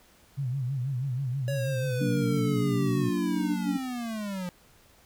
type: tone with vibrato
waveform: sine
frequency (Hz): 130.81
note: C3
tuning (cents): 0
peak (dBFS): -27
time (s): 0.37-3.1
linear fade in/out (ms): 20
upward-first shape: sine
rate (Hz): 6.2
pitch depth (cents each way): 130
type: linear sweep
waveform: square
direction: down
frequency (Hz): 563 to 175.3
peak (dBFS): -32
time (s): 1.48-4.49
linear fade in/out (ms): 0
type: chord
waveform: sine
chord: Gb augmented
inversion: none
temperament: just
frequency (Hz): 185 / 231.2 / 289.1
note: Gb3 / Bb3 / D4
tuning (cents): 0 / -14 / -27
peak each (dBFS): -30 / -32 / -29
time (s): 2-3.78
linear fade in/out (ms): 20
effects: pink hiss -59 dBFS RMS until 5.05 s